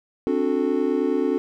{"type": "chord", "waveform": "triangle", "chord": "D dominant seventh", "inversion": "third", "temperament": "just", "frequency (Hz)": [264.3, 293.7, 367.1, 440.5], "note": ["C4", "D4", "F#4", "A4"], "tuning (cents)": [18, 0, -14, 2], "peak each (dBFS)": -23, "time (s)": [0.27, 1.38], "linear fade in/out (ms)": 0, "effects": []}